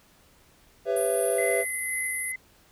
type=chord; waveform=triangle; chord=C# half-diminished seventh; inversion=second; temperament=just; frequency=399.1 / 498.9 / 554.4 / 665.2 Hz; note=G4 / B4 / C#5 / E5; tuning=+31 / +17 / 0 / +16 cents; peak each=-27 / -25 / -30 / -26 dBFS; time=0.85-1.65 s; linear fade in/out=50 ms
type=band-pass noise; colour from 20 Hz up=pink; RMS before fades=-34 dBFS; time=0.96-2.32 s; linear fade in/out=5 ms; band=9900 to 11000 Hz; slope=96 dB/octave
type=tone with tremolo; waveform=sine; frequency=2039 Hz; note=C7; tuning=45 cents flat; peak=-28 dBFS; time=1.38-2.36 s; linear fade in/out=5 ms; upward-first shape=sine; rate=2 Hz; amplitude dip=35%
effects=pink hiss -59 dBFS RMS until 2.71 s